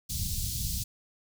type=band-stop noise; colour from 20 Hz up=pink; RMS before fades=-32 dBFS; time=0.09-0.84 s; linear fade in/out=10 ms; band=160 to 4200 Hz; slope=24 dB/octave; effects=none